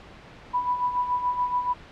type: tone with tremolo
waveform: sine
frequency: 987.8 Hz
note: B5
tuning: in tune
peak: -20 dBFS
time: 0.53-1.74 s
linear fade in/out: 20 ms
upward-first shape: sine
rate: 7 Hz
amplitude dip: 65%
effects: pink hiss -46 dBFS RMS until 1.91 s + low-pass 3000 Hz 12 dB/octave